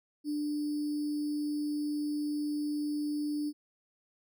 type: tone with sample-and-hold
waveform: sine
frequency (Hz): 296.3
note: D4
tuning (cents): +15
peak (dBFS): -30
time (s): 0.24-3.53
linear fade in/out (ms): 50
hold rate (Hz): 4900
effects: none